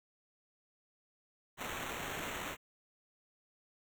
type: noise with sample-and-hold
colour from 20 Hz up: violet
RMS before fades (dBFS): -41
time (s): 1.57-2.57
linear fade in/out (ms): 50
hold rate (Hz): 4900
effects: none